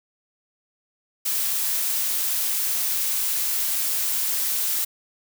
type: noise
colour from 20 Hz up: blue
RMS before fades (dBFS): -24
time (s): 1.25-4.85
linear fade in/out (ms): 10
effects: none